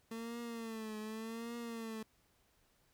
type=tone with vibrato; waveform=30% pulse; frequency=225 Hz; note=A3; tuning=39 cents sharp; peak=-39 dBFS; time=0.11-2.03 s; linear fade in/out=5 ms; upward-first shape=triangle; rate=0.86 Hz; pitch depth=93 cents each way; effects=pink hiss -73 dBFS RMS until 2.93 s